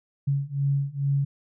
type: beating tone pair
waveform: sine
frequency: 138.59 / 140.89 Hz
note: C#3 / C#3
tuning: 0 / +28 cents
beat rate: 2.3 Hz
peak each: -26 / -25 dBFS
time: 0.27-1.25 s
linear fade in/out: 10 ms
effects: none